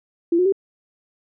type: tone with pitch steps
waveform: sine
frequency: 339 / 363.3 / 389.4 Hz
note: E4 / F#4 / G4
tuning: +49 / -32 / -12 cents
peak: -14 dBFS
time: 0.32-0.524 s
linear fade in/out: 5 ms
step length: 68 ms
effects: none